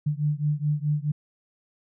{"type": "beating tone pair", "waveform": "sine", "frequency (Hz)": [146.83, 151.53], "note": ["D3", "D#3"], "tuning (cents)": [0, -45], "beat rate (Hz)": 4.7, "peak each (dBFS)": [-25, -26], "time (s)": [0.06, 1.12], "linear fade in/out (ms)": 10, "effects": []}